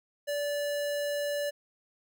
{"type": "tone", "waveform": "square", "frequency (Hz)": 580, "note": "D5", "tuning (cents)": -22, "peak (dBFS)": -30, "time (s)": [0.27, 1.51], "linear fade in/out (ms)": 20, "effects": []}